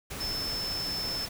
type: tone in noise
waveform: sine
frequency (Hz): 5274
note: E8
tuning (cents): 0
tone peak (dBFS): -31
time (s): 0.2-1.26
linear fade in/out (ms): 10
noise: pink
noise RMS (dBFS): -38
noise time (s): 0.1-1.29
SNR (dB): +4
effects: none